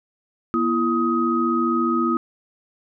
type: tone cluster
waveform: sine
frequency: 240.7 / 335.5 / 1258 Hz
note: B3 / E4 / D#6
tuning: -44 / +31 / +19 cents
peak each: -22 dBFS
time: 0.54-2.17 s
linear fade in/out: 0 ms
effects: none